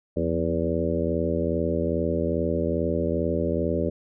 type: harmonic tone with a mistuned harmonic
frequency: 82.41 Hz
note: E2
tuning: in tune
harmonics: 1 / 2 / 3 / 4 / 5 / 6 / 7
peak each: -30 / -30 / -30 / -30 / -30 / -30 / -30 dBFS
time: 0.16-3.9 s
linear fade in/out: 10 ms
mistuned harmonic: 2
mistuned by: +70 cents
effects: none